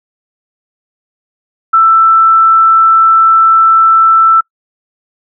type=tone; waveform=sine; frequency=1328 Hz; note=E6; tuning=12 cents sharp; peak=-3 dBFS; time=1.73-4.41 s; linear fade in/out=10 ms; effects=noise-tail reverb RT60 0.1 s tail -25 dB re dry